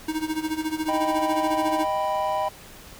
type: tone with tremolo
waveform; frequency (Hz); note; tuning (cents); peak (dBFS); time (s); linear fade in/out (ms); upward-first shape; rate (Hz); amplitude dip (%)
square; 313.6; D#4; +14; -23; 0.08-1.85; 5; sine; 14; 80
type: clicks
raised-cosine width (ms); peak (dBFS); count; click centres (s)
0.3; -30; 10; 0.34 / 0.395 / 0.449 / 0.484 / 0.534 / 0.609 / 0.913 / 1.062 / 1.325 / 1.422
type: chord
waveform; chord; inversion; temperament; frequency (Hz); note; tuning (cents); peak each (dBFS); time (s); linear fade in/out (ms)
triangle; Eb augmented; none; equal; 622.3 / 784 / 987.8; Eb5 / G5 / B5; 0 / 0 / 0; -25; 0.88-2.49; 10
effects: pink hiss -45 dBFS RMS until 2.99 s